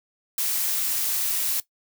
blue noise, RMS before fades -25 dBFS, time 0.38-1.6 s, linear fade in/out 2 ms, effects noise-tail reverb RT60 0.1 s tail -17 dB re dry

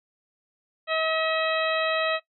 harmonic tone with a mistuned harmonic, 640 Hz, D#5, 49 cents sharp, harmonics 1 / 2 / 3 / 4 / 5 / 6, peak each -26 / -29 / -31 / -32 / -33 / -34 dBFS, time 0.87-2.2 s, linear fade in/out 50 ms, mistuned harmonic 6, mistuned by +16 cents, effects noise-tail reverb RT60 0.1 s tail -17 dB re dry

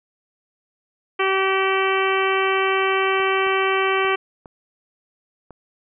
harmonic tone, 384.5 Hz, G4, 33 cents flat, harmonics 1 / 2 / 3 / 4 / 5 / 6 / 7 / 8, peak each -21 / -27 / -23 / -28 / -28 / -26 / -29 / -31 dBFS, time 1.19-4.16 s, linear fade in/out 10 ms
clicks, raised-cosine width 1 ms, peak -26 dBFS, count 5, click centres 3.201 / 3.467 / 4.049 / 4.458 / 5.507 s
effects none

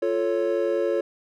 triangle chord, F augmented, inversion none, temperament equal, 349.2 / 440 / 554.4 Hz, F4 / A4 / C#5, 0 / 0 / 0 cents, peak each -24 / -24 / -23 dBFS, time 0.02-1.01 s, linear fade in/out 5 ms, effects none

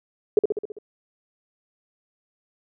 sine tone with echo, 420 Hz, G#4, 19 cents sharp, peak -11 dBFS, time 0.37-0.39 s, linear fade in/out 2 ms, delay 66 ms, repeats 6, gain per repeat -4 dB, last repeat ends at 0.786 s, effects none

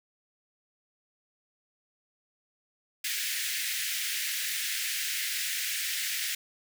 pink high-pass noise, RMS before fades -32 dBFS, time 3.04-6.35 s, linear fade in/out 5 ms, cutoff 1700 Hz, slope 48 dB/octave, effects none

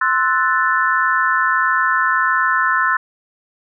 sine chord, F# half-diminished seventh, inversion second, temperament equal, 1046.5 / 1318.5 / 1480 / 1760 Hz, C6 / E6 / F#6 / A6, 0 / 0 / 0 / 0 cents, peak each -19 dBFS, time 0.01-2.97 s, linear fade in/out 5 ms, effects none

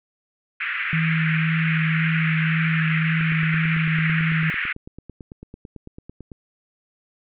white band-pass noise, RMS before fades -26 dBFS, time 0.6-4.73 s, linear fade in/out 10 ms, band 1400 to 2500 Hz, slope 48 dB/octave
sine tone with vibrato, 160.4 Hz, E3, 47 cents flat, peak -19 dBFS, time 0.93-4.5 s, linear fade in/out 0 ms, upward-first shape sine, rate 1.9 Hz, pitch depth 12 cents each way
click train, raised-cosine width 3 ms, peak -25 dBFS, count 29, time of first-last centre 3.21-6.318 s, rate 9.01 Hz
effects none

